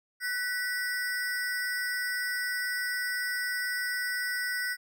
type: ring-modulated tone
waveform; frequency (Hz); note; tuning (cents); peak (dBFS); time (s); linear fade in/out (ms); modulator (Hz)
square; 1723; A6; -37; -27; 0.2-4.77; 50; 224
effects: none